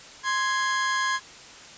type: tone pair together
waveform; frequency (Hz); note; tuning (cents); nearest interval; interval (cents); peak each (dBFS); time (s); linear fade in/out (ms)
40% pulse; 1047 / 1662; C6 / G#6; +1 / +1; minor sixth; 800; -25; 0.23-1.2; 50
effects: white hiss -45 dBFS RMS until 1.77 s + resampled to 16000 Hz